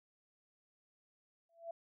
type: tone with exponential growth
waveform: sine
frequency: 670 Hz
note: E5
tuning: 28 cents sharp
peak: -38 dBFS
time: 1.49-1.71 s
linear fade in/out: 5 ms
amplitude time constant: 47 ms
effects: none